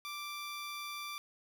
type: tone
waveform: 15% pulse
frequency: 1174.7 Hz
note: D6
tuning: in tune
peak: -34 dBFS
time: 0.05-1.18 s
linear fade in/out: 0 ms
effects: none